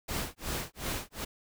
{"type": "noise with tremolo", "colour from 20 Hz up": "pink", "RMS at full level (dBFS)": -33, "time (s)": [0.08, 1.25], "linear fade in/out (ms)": 10, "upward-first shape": "sine", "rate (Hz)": 2.7, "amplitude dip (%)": 100, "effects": []}